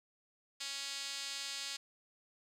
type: tone with band-pass filter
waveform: 5% pulse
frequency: 277.2 Hz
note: C#4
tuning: in tune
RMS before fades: -42 dBFS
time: 0.6-1.77 s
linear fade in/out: 10 ms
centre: 5300 Hz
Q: 7.3
effects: none